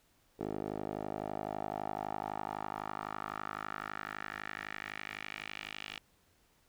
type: tone with band-pass filter sweep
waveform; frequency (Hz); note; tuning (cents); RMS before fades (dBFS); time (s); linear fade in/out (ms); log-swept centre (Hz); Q
10% pulse; 51.91; G#1; 0; -41; 0.39-5.99; 10; 450 to 2900; 2.7
effects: pink hiss -70 dBFS RMS until 6.68 s